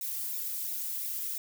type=noise with flanger; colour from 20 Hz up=violet; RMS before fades=-35 dBFS; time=0.01-1.38 s; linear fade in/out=2 ms; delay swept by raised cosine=0.63 to 2.63 ms; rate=2.9 Hz; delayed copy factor=-1; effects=none